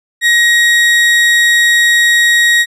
35% pulse tone, 1890 Hz, A#6, 23 cents sharp, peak -5 dBFS, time 0.21-2.66 s, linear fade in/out 50 ms, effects low-pass 10000 Hz 12 dB/octave

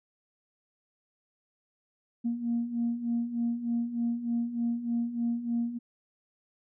sine beating tone pair, 233.1 / 236.4 Hz, A#3 / A#3, 0 / +24 cents, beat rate 3.3 Hz, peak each -33 / -28 dBFS, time 2.24-5.79 s, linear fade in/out 20 ms, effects tanh soft clip ceiling -21 dBFS

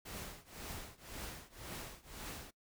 pink noise with tremolo, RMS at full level -44 dBFS, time 0.05-2.51 s, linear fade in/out 10 ms, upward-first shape triangle, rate 1.9 Hz, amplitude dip 95%, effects noise-tail reverb RT60 0.1 s tail -21 dB re dry

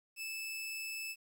sawtooth tone, 2623 Hz, E7, 9 cents flat, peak -36 dBFS, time 0.16-1.16 s, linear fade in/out 50 ms, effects 11-bit

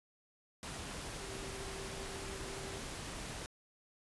sine tone in noise, 388.6 Hz, G4, 15 cents flat, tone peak -48 dBFS, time 1.21-2.8 s, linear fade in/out 0 ms, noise pink, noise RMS -44 dBFS, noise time 0.63-3.46 s, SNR -7 dB, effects resampled to 24000 Hz

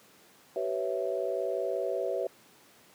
sine chord, C# half-diminished seventh, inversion second, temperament equal with one note detuned, 383 / 493.9 / 554.4 / 659.3 Hz, G4 / B4 / C#5 / E5, -40 / 0 / 0 / 0 cents, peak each -34 dBFS, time 0.56-2.27 s, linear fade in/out 2 ms, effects pink hiss -58 dBFS RMS until 2.94 s + high-pass 200 Hz 12 dB/octave

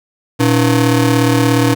30% pulse ring-modulated tone, 200 Hz, G3, 35 cents sharp, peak -4 dBFS, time 0.39-1.75 s, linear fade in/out 20 ms, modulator 81.5 Hz, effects none

